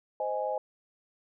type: chord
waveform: sine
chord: Ab major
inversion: first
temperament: just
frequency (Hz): 519.1 / 623 / 830.6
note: C5 / Eb5 / Ab5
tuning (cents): -14 / +2 / 0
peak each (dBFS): -33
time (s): 0.2-0.58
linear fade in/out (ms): 2
effects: none